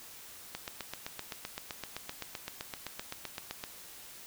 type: click train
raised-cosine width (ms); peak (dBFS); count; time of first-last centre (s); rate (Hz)
0.2; -20; 25; 0.55-3.639; 7.77
effects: white hiss -50 dBFS RMS until 4.26 s